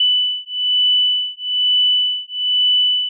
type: beating tone pair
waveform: sine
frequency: 2984 / 2985.1 Hz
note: F#7 / F#7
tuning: +14 / +15 cents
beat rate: 1.1 Hz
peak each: -17 dBFS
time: 0-3.09 s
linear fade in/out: 5 ms
effects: none